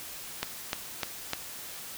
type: click train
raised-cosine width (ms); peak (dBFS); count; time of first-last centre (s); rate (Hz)
0.2; -11; 4; 0.43-1.334; 3.32
effects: white hiss -42 dBFS RMS until 1.97 s